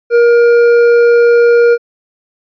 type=tone with hard clipping; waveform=sine; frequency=472.9 Hz; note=A#4; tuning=25 cents sharp; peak=-6 dBFS; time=0.1-1.78 s; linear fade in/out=50 ms; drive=7 dB; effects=resampled to 11025 Hz